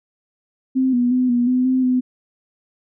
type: tone with pitch steps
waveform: sine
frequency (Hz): 261 / 244 / 253 / 241.8 / 252.9 / 258.4 / 252.9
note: C4 / B3 / B3 / B3 / B3 / C4 / B3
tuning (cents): -4 / -21 / +42 / -36 / +41 / -21 / +41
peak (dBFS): -14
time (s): 0.75-2.01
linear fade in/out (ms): 20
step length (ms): 180
effects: none